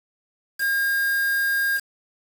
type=tone with quantisation; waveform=triangle; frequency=1616 Hz; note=G#6; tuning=48 cents flat; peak=-18 dBFS; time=0.58-1.81 s; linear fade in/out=50 ms; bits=5; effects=none